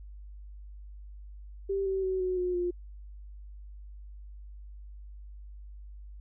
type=tone with pitch steps; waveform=sine; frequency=392 / 383.9 / 376 / 368.3 / 360.7 / 353.3 Hz; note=G4 / G4 / F#4 / F#4 / F#4 / F4; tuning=0 / -36 / +28 / -8 / -44 / +20 cents; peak=-27 dBFS; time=1.69-2.71 s; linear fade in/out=10 ms; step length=170 ms; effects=added 50 Hz sine -43 dBFS peak until 6.2 s